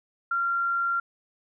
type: tone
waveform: sine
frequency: 1380 Hz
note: F6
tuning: 21 cents flat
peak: -23 dBFS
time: 0.31-1 s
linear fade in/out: 5 ms
effects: none